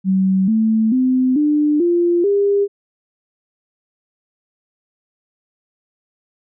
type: tone with pitch steps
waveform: sine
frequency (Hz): 190 / 220.8 / 256.6 / 298.1 / 346.5 / 402.6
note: F#3 / A3 / C4 / D4 / F4 / G4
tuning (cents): +46 / +6 / -34 / +26 / -14 / +46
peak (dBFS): -12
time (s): 0.04-2.68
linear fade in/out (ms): 50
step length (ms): 440
effects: none